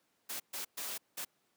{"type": "noise bursts at uneven times", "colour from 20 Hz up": "white", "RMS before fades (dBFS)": -40, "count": 4, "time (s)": [[0.29, 0.4], [0.53, 0.65], [0.77, 0.98], [1.17, 1.25]], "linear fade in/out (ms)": 10, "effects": ["pink hiss -75 dBFS RMS until 1.56 s", "high-pass 200 Hz 12 dB/octave"]}